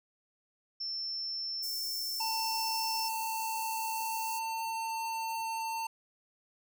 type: tone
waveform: sine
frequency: 5360 Hz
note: E8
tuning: 28 cents sharp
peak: -34 dBFS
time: 0.8-3.09 s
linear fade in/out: 10 ms
type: high-pass noise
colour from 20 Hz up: white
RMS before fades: -42 dBFS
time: 1.62-4.4 s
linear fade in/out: 20 ms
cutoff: 5600 Hz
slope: 48 dB/octave
type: tone with pitch glide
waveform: square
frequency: 895 to 900.7 Hz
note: A5 to A5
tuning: +29 to +40 cents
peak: -34 dBFS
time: 2.2-5.87 s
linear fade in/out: 5 ms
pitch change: +11 cents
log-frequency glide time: 3.92-4.41 s
effects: none